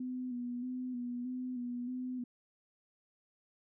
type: tone with vibrato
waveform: sine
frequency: 248.4 Hz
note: B3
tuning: 10 cents sharp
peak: -36 dBFS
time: 0-2.24 s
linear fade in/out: 5 ms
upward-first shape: square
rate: 1.6 Hz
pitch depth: 33 cents each way
effects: none